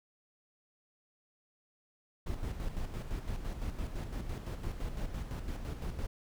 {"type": "noise with tremolo", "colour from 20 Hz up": "brown", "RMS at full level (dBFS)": -36, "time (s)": [2.26, 6.07], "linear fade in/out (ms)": 10, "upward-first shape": "square", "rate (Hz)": 5.9, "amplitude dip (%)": 50, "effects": []}